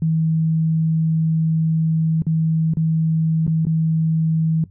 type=tone with dropouts; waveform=sine; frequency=160.5 Hz; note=E3; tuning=46 cents flat; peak=-15 dBFS; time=0.02-4.64 s; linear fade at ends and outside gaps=2 ms; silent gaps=2.221-2.267 / 2.737-2.77 / 3.467-3.477 / 3.652-3.668 s; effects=noise-tail reverb RT60 0.1 s tail -18 dB re dry + added 95 Hz sine -44 dBFS peak until 4.7 s